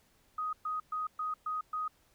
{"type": "tone bursts", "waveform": "sine", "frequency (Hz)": 1251, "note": "D#6", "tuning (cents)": 9, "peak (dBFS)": -32, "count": 6, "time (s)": [0.38, 1.88], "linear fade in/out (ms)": 5, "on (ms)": 150, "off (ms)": 120, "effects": ["pink hiss -68 dBFS RMS until 2.14 s"]}